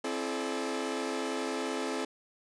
sawtooth tone cluster, 264 / 334.4 / 429.6 / 591 Hz, C4 / E4 / A4 / D5, +16 / +25 / -41 / +11 cents, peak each -32 / -34 / -32 / -38 dBFS, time 0.04-2.05 s, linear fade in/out 5 ms, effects resampled to 22050 Hz

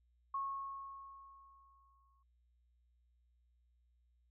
sine tone with exponential decay, 1095 Hz, C#6, 22 cents flat, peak -35 dBFS, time 0.34-2.23 s, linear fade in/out 5 ms, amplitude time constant 410 ms, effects added 60 Hz sine -70 dBFS peak until 4.3 s

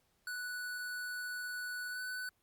square tone with pitch glide, 1480 to 1498.1 Hz, F#6 to F#6, 0 to +21 cents, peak -39 dBFS, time 0.27-2.29 s, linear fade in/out 2 ms, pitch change +21 cents, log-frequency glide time 1.9-2 s, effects pink hiss -75 dBFS RMS until 2.42 s + Opus 48 kbps

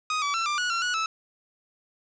sawtooth tone with pitch steps, 1249 / 1147 / 1343 / 1187 / 1463 / 1366 / 1464 / 1309 Hz, D#6 / D6 / E6 / D6 / F#6 / F6 / F#6 / E6, +6 / -41 / +32 / +18 / -20 / -39 / -19 / -13 cents, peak -21 dBFS, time 0.1-1.06 s, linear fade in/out 2 ms, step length 120 ms, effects resampled to 16000 Hz + 8-bit

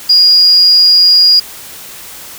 sine tone, 4861 Hz, D#8, 41 cents flat, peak -3 dBFS, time 0.09-1.4 s, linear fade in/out 10 ms, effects white hiss -30 dBFS RMS until 2.38 s

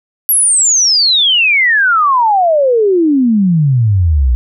sine exponential sweep, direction down, 11780 to 58.27 Hz, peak -7 dBFS, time 0.29-4.35 s, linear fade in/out 0 ms, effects none

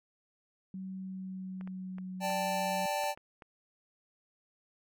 sine tone with pitch glide, 189.2 to 184.88 Hz, F#3 to F#3, +39 to -1 cents, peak -38 dBFS, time 0.74-2.86 s, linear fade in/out 2 ms, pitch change -40 cents, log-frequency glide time 0.96-2.28 s
clicks, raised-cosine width 0.5 ms, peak -35 dBFS, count 7, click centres 1.611 / 1.675 / 1.984 / 2.303 / 3.038 / 3.175 / 3.422 s
square chord, D suspended fourth, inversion none, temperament equal, 587.3 / 784 / 880 Hz, D5 / G5 / A5, 0 / 0 / 0 cents, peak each -36 dBFS, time 2.2-3.15 s, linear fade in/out 50 ms
effects none

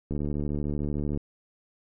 click train, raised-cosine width 3 ms, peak -18 dBFS, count 79, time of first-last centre 0.11-1.174 s, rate 73.3 Hz, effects none

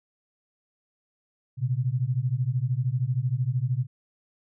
sine beating tone pair, 120 / 133 Hz, B2 / C3, -49 / +29 cents, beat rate 13 Hz, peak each -26 / -26 dBFS, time 1.57-3.87 s, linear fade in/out 50 ms, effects none

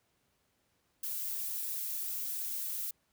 violet noise with flanger, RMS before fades -37 dBFS, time 1.03-2.91 s, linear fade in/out 5 ms, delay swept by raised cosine 1.1 to 5.1 ms, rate 3.1 Hz, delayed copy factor +0.55, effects pink hiss -75 dBFS RMS until 3.12 s + high-pass 60 Hz 12 dB/octave

